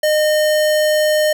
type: tone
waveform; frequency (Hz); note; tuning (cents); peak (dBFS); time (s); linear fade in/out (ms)
square; 611; D#5; -32; -13; 0.03-1.33; 5
effects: none